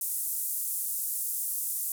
pink band-pass noise, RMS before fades -32 dBFS, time 0.01-1.92 s, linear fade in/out 2 ms, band 9300 to 16000 Hz, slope 24 dB/octave, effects none

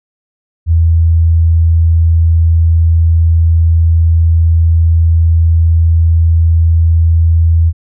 sine tone, 82.41 Hz, E2, in tune, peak -5 dBFS, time 0.66-7.73 s, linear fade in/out 50 ms, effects none

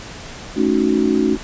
sine chord, D# half-diminished seventh, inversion second, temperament equal with one note detuned, 218.1 / 277.2 / 311.1 / 370 Hz, A3 / C#4 / D#4 / F#4, -15 / 0 / 0 / 0 cents, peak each -19 dBFS, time 0.55-1.38 s, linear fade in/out 50 ms, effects pink hiss -34 dBFS RMS until 1.43 s + resampled to 16000 Hz

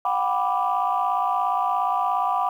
sine chord, G major seventh, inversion third, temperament equal with one note detuned, 726.9 / 784 / 987.8 / 1174.7 Hz, F#5 / G5 / B5 / D6, -31 / 0 / 0 / 0 cents, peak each -25 dBFS, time 0.05-2.49 s, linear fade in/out 2 ms, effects tanh soft clip ceiling -12 dBFS + 9-bit

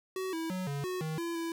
square tone with pitch steps, 376.1 / 326.1 / 185 / 141.6 / 367.2 / 157.4 / 338.2 / 332.3 Hz, F#4 / E4 / F#3 / C#3 / F#4 / D#3 / E4 / E4, +28 / -19 / 0 / +37 / -13 / +20 / +44 / +14 cents, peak -34 dBFS, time 0.16-1.52 s, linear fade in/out 2 ms, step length 170 ms, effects 10-bit

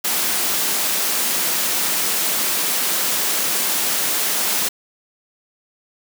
white high-pass noise, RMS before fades -20 dBFS, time 0.04-4.69 s, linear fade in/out 10 ms, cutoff 160 Hz, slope 48 dB/octave, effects none

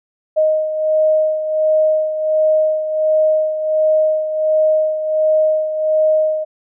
sine beating tone pair, 622.3 / 623.7 Hz, D#5 / D#5, 0 / +4 cents, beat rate 1.4 Hz, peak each -13 / -20 dBFS, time 0.36-6.45 s, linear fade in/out 20 ms, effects none

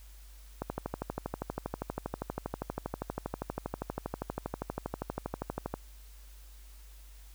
click train, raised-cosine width 1 ms, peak -19 dBFS, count 65, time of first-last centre 0.62-5.74 s, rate 12.5 Hz, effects added 50 Hz sine -49 dBFS peak until 7.34 s + white hiss -60 dBFS RMS until 7.34 s

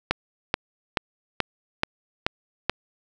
click train, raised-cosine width 0.3 ms, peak -4 dBFS, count 7, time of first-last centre 0.11-2.696 s, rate 2.32 Hz, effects none

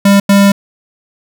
square tone bursts at uneven times, 199.3 Hz, G3, 29 cents sharp, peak -5 dBFS, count 2, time 0.05-0.2 / 0.29-0.52 s, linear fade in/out 5 ms, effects none

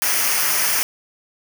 white noise with comb filter, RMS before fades -19 dBFS, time 0.02-0.83 s, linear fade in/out 0 ms, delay 0.26 ms, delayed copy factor -0.65, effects none

